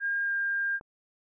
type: tone with pitch glide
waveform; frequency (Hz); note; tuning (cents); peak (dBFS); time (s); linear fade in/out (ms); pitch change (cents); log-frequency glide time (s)
sine; 1614 to 1602.9; G#6 to G6; -50 to +38; -26; 0-0.8; 50; -12; 0.24-0.32
type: click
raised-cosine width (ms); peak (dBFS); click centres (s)
1; -35; 0.811
effects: none